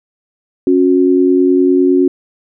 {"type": "tone pair together", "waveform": "sine", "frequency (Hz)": [274.8, 364.6], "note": ["C#4", "F#4"], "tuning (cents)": [-15, -25], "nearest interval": "perfect fourth", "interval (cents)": 490, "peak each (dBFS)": -10, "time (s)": [0.67, 2.08], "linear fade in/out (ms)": 2, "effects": []}